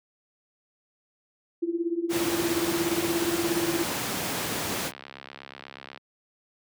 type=tone with tremolo; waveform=sine; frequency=339 Hz; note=E4; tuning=49 cents sharp; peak=-21 dBFS; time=1.62-3.85 s; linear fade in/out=10 ms; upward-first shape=triangle; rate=17 Hz; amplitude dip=90%
type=noise; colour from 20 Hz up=pink; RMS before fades=-29 dBFS; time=2.09-4.92 s; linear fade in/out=50 ms
type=click train; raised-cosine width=0.3 ms; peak=-24 dBFS; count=84; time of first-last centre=4.76-5.975 s; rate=68.3 Hz
effects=high-pass 150 Hz 12 dB/octave